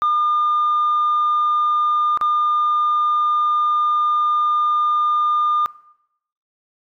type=tone with dropouts; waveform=sine; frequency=1208 Hz; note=D6; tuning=48 cents sharp; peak=-13 dBFS; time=0.02-5.66 s; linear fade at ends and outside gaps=0 ms; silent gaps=2.174-2.212 s; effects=noise-tail reverb RT60 0.8 s tail -21 dB re dry + tanh soft clip ceiling -12 dBFS